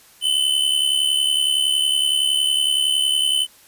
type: tone with amplitude modulation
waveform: square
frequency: 3029 Hz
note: F#7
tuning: 40 cents sharp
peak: -14 dBFS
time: 0.21-3.47 s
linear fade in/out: 50 ms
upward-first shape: sine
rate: 70.8 Hz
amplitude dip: 65%
effects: white hiss -50 dBFS RMS until 3.67 s + resampled to 32000 Hz